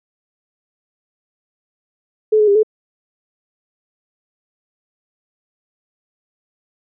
sine tone with pitch steps, 431.4 / 423.7 / 402.6 / 432.3 Hz, A4 / G#4 / G4 / A4, -34 / +35 / +46 / -31 cents, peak -9 dBFS, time 2.32-2.632 s, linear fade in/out 10 ms, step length 78 ms, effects none

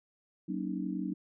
sine chord, D# minor seventh, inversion first, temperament just, 186.68 / 233.3 / 280 / 311.1 Hz, F#3 / A#3 / C#4 / D#4, +16 / +2 / +18 / 0 cents, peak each -36 / -40 / -38 / -38 dBFS, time 0.48-1.14 s, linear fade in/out 10 ms, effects none

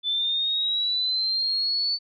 sine linear sweep, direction up, 3497 to 4500 Hz, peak -22 dBFS, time 0.03-1.99 s, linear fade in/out 50 ms, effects none

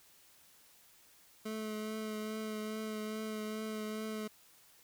25% pulse tone with vibrato, 216.2 Hz, A3, 30 cents flat, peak -34 dBFS, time 1.45-4.28 s, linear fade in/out 10 ms, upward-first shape triangle, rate 2.4 Hz, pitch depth 20 cents each way, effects white hiss -63 dBFS RMS until 4.83 s

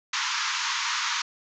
pink band-pass noise, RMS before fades -28 dBFS, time 0.13-1.22 s, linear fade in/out 5 ms, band 920 to 6900 Hz, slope 96 dB/octave, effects none

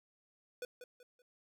square tone with echo, 493.9 Hz, B4, in tune, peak -40 dBFS, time 0.62-0.65 s, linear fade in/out 2 ms, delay 190 ms, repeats 3, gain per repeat -9 dB, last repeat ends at 1.22 s, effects none

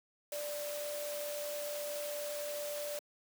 sine tone in noise, 587.3 Hz, D5, in tune, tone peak -38 dBFS, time 0.32-2.99 s, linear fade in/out 2 ms, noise white, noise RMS -44 dBFS, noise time 0.32-2.99 s, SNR +3 dB, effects high-pass 300 Hz 12 dB/octave

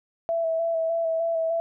sine tone with vibrato, 659.3 Hz, E5, in tune, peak -22 dBFS, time 0.29-1.6 s, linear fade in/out 0 ms, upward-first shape square, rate 3.3 Hz, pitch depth 20 cents each way, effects none

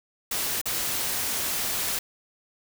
white noise with dropouts, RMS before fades -28 dBFS, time 0.31-1.99 s, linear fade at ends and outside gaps 5 ms, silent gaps 0.615-0.656 s, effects none

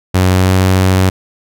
sawtooth tone with pitch glide, 92.5 to 93.74 Hz, F#2 to F#2, 0 to +23 cents, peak -4 dBFS, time 0.14-1.1 s, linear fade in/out 10 ms, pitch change +23 cents, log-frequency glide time 0.34-0.51 s, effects none

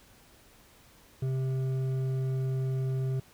sine tone with hard clipping, 131.6 Hz, C3, 10 cents sharp, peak -29 dBFS, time 1.22-3.2 s, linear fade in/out 5 ms, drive 7 dB, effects pink hiss -58 dBFS RMS until 3.33 s

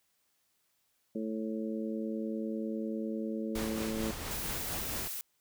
harmonic tone, 110 Hz, A2, in tune, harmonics 2 / 3 / 4 / 5, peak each -35 / -39 / -41 / -43 dBFS, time 1.15-4.11 s, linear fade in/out 5 ms
pink noise with tremolo, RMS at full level -38 dBFS, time 3.55-5.08 s, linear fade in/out 5 ms, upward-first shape sine, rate 4.4 Hz, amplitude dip 35%
blue noise, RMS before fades -39 dBFS, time 4.31-5.21 s, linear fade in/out 0 ms
effects white hiss -75 dBFS RMS until 5.4 s

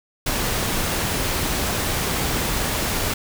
pink noise, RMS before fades -23 dBFS, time 0.26-3.14 s, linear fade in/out 5 ms, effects none

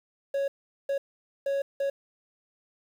triangle tone bursts at uneven times, 554.4 Hz, C#5, in tune, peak -23 dBFS, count 4, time 0.34-0.48 / 0.89-0.98 / 1.46-1.62 / 1.8-1.9 s, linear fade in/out 5 ms, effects 9-bit

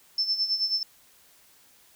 sine tone with tremolo, 5300 Hz, E8, 9 cents sharp, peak -21 dBFS, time 0.18-0.83 s, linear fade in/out 2 ms, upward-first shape sine, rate 9.3 Hz, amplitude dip 70%, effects white hiss -58 dBFS RMS until 1.95 s

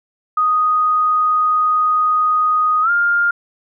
sine tone with pitch glide, 1244.5 to 1405 Hz, D#6 to F6, 0 to +10 cents, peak -12 dBFS, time 0.37-3.31 s, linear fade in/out 5 ms, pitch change +210 cents, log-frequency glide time 2.82-2.9 s, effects none

